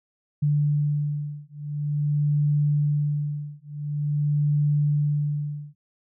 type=beating tone pair; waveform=sine; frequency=146.83 / 147.3 Hz; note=D3 / D3; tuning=0 / +6 cents; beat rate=0.47 Hz; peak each=-24 dBFS; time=0.42-5.75 s; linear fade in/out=10 ms; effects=none